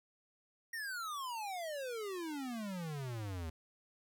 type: exponential sweep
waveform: square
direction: down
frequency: 1891 to 77.7 Hz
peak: -40 dBFS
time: 0.73-3.5 s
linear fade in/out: 5 ms
effects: none